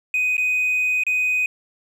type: tone with dropouts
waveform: triangle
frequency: 2500 Hz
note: D#7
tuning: 8 cents sharp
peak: -15 dBFS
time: 0.14-1.46 s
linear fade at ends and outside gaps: 2 ms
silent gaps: 0.368-0.379 / 1.036-1.066 s
effects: tanh soft clip ceiling -13 dBFS